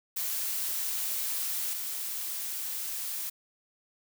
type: noise with level steps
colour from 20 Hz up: blue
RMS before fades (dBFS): -32 / -35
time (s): 0.16-3.3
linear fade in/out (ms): 10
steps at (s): 1.73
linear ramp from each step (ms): 5
effects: none